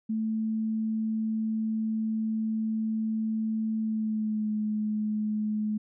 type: tone with pitch glide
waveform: sine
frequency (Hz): 220 to 213.2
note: A3 to G#3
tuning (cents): 0 to +46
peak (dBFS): -26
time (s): 0.09-5.78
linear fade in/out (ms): 10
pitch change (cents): -54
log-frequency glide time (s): 3.8-4.52
effects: none